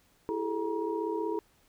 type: tone cluster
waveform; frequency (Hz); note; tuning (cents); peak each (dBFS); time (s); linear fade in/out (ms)
sine; 332.3 / 397.9 / 433.7 / 949; E4 / G4 / A4 / A#5; +14 / +26 / -25 / +31; -34 / -37 / -33 / -37; 0.29-1.39; 0
effects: pink hiss -66 dBFS RMS until 1.68 s